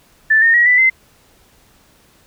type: tone with pitch steps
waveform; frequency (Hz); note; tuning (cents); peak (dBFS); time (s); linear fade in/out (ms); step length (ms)
sine; 1761 / 1832.6 / 1907.1 / 1984.7 / 2065; A6 / A#6 / A#6 / B6 / C7; +1 / -30 / +39 / +8 / -23; -8; 0.3-0.9; 10; 120
effects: pink hiss -52 dBFS RMS until 2.26 s